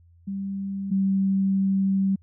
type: tone pair in turn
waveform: sine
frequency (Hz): 196 / 193.75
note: G3 / G3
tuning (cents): 0 / -20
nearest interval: unison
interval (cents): 20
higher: first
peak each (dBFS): -27 / -19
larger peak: second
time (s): 0.27-0.91 / 0.91-2.16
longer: second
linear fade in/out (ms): 10
effects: added 85 Hz sine -52 dBFS peak until 2.22 s